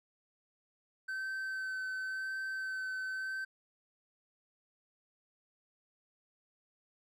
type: tone with vibrato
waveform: triangle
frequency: 1536 Hz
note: G6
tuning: 36 cents flat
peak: -34 dBFS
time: 1.08-3.45 s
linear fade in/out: 10 ms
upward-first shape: sine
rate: 0.94 Hz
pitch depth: 13 cents each way
effects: none